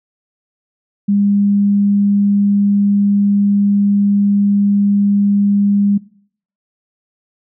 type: tone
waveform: sine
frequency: 202 Hz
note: G#3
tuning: 48 cents flat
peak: -10 dBFS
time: 1.08-5.98 s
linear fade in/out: 10 ms
effects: noise-tail reverb RT60 0.6 s tail -21 dB re dry